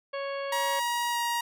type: harmonic tone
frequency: 554.4 Hz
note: C#5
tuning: in tune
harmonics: 1 / 2 / 3 / 4 / 5 / 6 / 8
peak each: -32 / -38 / -42 / -44 / -46 / -48 / -50 dBFS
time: 0.13-0.8 s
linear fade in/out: 10 ms
type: tone with pitch glide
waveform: sawtooth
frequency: 953 to 945.9 Hz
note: A#5 to A#5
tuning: +38 to +25 cents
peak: -23 dBFS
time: 0.52-1.41 s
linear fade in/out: 5 ms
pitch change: -13 cents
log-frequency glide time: 1.11-1.18 s
effects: none